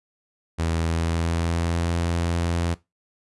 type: tone with pitch glide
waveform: sawtooth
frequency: 82.3 to 85.1 Hz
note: E2 to F2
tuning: -2 to -44 cents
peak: -18 dBFS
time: 0.58-2.75 s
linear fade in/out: 20 ms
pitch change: +58 cents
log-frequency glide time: 0.82-1.91 s
effects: noise-tail reverb RT60 0.2 s tail -18 dB re dry + resampled to 24000 Hz